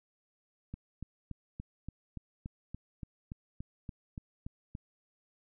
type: click train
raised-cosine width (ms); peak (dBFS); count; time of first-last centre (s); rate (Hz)
5; -28; 15; 0.74-4.751; 3.49
effects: none